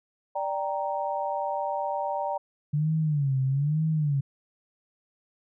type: chord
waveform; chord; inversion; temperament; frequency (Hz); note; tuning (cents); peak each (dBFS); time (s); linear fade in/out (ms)
sine; G minor; second; equal; 587.3 / 784 / 932.3; D5 / G5 / Bb5; 0 / 0 / 0; -31; 0.35-2.38; 10
type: tone with vibrato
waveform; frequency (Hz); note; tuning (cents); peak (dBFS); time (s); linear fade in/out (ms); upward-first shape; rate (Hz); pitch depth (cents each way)
sine; 144.8; D3; -24; -22; 2.73-4.21; 10; sine; 1.1; 160
effects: none